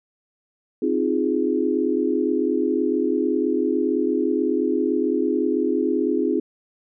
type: chord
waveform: sine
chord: F minor seventh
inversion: second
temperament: equal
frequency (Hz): 261.6 / 311.1 / 349.2 / 415.3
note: C4 / Eb4 / F4 / Ab4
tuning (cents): 0 / 0 / 0 / 0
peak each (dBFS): -24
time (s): 0.82-6.4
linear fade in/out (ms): 5
effects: none